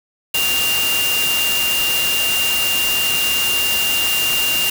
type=tone in noise; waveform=sine; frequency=2794 Hz; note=F7; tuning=in tune; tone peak=-17 dBFS; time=0.34-4.7 s; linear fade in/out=5 ms; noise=white; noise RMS=-21 dBFS; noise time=0.34-4.7 s; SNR=+1 dB; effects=none